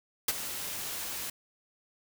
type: noise with ADSR envelope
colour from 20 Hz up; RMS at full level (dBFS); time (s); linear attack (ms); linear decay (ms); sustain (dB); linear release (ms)
white; -25; 0.28-1.3; 5; 32; -12; 4
effects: none